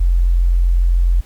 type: tone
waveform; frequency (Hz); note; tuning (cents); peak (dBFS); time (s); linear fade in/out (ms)
sine; 43.65; F1; 0; -10; 0-1.21; 10
effects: pink hiss -48 dBFS RMS until 1.25 s